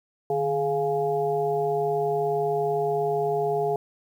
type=harmonic tone with a mistuned harmonic; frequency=139.7 Hz; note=C#3; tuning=14 cents sharp; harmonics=1 / 3 / 5 / 6; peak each=-34 / -24 / -27 / -33 dBFS; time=0.3-3.76 s; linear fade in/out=2 ms; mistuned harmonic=1; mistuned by=+130 cents; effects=9-bit